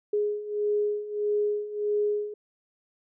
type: beating tone pair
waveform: sine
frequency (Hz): 415.3 / 416.9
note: G#4 / G#4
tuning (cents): 0 / +7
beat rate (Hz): 1.6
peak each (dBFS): -30 / -26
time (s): 0.13-2.34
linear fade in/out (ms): 5
effects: none